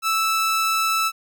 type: tone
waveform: sawtooth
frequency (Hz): 1316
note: E6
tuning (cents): -3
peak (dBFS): -15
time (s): 0.02-1.12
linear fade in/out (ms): 50
effects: none